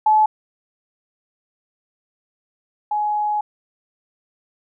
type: tone pair in turn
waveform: sine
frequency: 860 / 839.9 Hz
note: A5 / G#5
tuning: -40 / +19 cents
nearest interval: unison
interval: 41 cents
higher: first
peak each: -11 / -18 dBFS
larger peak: first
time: 0.06-0.26 / 2.91-3.41 s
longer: second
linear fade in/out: 5 ms
effects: none